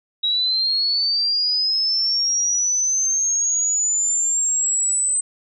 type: linear sweep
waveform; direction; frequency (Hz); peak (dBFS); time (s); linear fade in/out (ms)
sine; up; 3833 to 8140; -17; 0.23-5.21; 10
effects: none

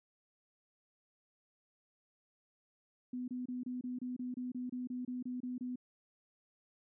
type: tone bursts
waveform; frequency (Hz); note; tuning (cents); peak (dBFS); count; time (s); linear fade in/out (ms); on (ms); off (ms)
sine; 249.7; B3; +19; -37; 15; 3.13-5.758; 5; 150; 27
effects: none

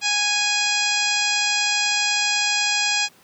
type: harmonic tone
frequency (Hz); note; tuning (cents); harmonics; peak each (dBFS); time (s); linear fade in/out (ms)
828; G#5; -5; 1 / 2 / 3 / 4 / 5 / 6 / 7 / 8 / 9; -29 / -28 / -23 / -27 / -29 / -26 / -31 / -32 / -29; 0.01-3.09; 50
effects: pink hiss -53 dBFS RMS until 3.23 s + high-pass 150 Hz 12 dB/octave

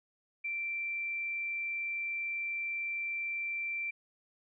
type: tone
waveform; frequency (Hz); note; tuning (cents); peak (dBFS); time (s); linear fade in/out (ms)
sine; 2349; D7; 0; -33; 0.44-3.91; 10
effects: none

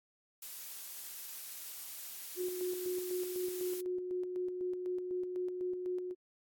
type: noise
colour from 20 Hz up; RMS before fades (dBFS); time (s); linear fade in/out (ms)
blue; -45; 0.42-3.81; 5
type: tone with tremolo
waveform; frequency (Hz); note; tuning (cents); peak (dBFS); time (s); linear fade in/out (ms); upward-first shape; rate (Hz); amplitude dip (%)
sine; 363.1; F#4; -33; -33; 2.36-6.15; 50; square; 4; 40
effects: AAC 64 kbps

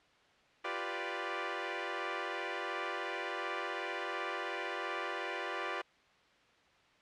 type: chord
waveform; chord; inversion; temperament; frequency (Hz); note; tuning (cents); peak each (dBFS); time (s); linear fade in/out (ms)
10% pulse; G dominant seventh; third; equal; 349.2 / 392 / 493.9 / 587.3; F4 / G4 / B4 / D5; 0 / 0 / 0 / 0; -33; 0.64-5.82; 10
effects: white hiss -65 dBFS RMS until 7.01 s + low-pass 3000 Hz 12 dB/octave

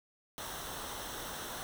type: noise with comb filter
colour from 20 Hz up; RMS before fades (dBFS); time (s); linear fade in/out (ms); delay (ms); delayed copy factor
pink; -42; 0.38-1.63; 0; 0.42; -0.6
effects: none

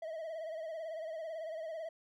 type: tone with vibrato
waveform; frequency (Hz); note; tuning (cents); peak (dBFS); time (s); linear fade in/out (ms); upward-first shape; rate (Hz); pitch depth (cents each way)
triangle; 643; E5; -43; -37; 0.02-1.89; 5; sine; 18; 67
effects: none

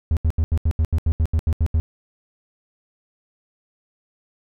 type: tone bursts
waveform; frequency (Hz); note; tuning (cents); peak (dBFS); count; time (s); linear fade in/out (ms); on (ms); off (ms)
triangle; 79.7; D#2; +42; -13; 13; 0.11-1.8; 0; 58; 78
effects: none

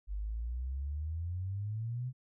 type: exponential sweep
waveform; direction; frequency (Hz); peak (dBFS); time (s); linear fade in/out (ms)
sine; up; 48.43 to 130; -34; 0.07-2.13; 50
effects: none

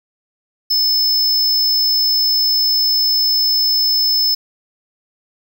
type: tone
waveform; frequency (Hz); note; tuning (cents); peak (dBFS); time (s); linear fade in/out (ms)
square; 5240; E8; -11; -13; 0.7-4.35; 10
effects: none

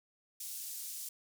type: band-pass noise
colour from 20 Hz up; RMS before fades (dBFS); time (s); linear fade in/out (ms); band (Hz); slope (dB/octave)
white; -43; 0.4-1.09; 5; 5800 to 16000; 12
effects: none

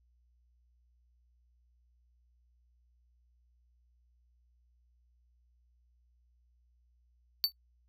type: tone with exponential decay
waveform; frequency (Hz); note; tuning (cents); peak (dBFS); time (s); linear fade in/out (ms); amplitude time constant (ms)
square; 4500; C#8; +25; -21; 7.44-7.52; 0; 17
effects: noise-tail reverb RT60 0.1 s tail -25 dB re dry + added 60 Hz sine -66 dBFS peak until 7.88 s

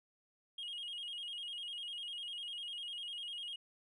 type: tone with vibrato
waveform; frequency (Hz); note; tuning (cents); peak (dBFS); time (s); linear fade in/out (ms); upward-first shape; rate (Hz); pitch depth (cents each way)
sine; 3062; G7; -41; -39; 0.58-3.56; 5; square; 10; 100
effects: tanh soft clip ceiling -39 dBFS

